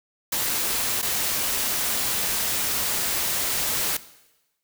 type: noise with dropouts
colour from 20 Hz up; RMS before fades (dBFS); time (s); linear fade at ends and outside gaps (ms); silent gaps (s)
white; -25; 0.32-3.97; 5; 1.017-1.026
effects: noise-tail reverb RT60 1.0 s tail -17 dB re dry